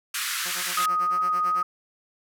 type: band-pass noise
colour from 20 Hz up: pink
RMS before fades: -29 dBFS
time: 0.14-0.86 s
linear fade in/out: 5 ms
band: 1200 to 15000 Hz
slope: 48 dB/octave
type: tone with tremolo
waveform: 5% pulse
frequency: 178.7 Hz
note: F3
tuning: 40 cents sharp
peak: -25 dBFS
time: 0.45-1.63 s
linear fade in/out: 10 ms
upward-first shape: sine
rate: 9 Hz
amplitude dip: 90%
type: tone with vibrato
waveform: sine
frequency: 1250 Hz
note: D#6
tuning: 8 cents sharp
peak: -21 dBFS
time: 0.77-1.63 s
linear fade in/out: 5 ms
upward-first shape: triangle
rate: 2.8 Hz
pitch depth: 11 cents each way
effects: none